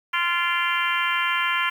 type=harmonic tone with a mistuned harmonic; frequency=346.4 Hz; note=F4; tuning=14 cents flat; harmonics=3 / 4 / 5 / 6 / 7 / 8 / 9; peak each=-26 / -27 / -28 / -29 / -29 / -30 / -31 dBFS; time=0.13-1.7 s; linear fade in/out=10 ms; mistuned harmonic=7; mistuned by=-46 cents; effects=8-bit